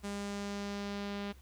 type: tone with low-pass filter sweep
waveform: sawtooth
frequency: 201.9 Hz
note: G#3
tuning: 49 cents flat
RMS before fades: -39 dBFS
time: 0.03-1.33 s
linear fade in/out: 20 ms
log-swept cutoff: 8700 to 3700 Hz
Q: 1.4
effects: added 66 Hz sine -54 dBFS peak until 1.41 s + pink hiss -64 dBFS RMS until 1.41 s